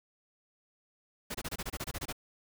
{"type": "noise bursts", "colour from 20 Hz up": "pink", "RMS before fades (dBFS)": -37, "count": 12, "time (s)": [1.3, 2.127], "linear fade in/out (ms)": 10, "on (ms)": 46, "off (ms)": 25, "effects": []}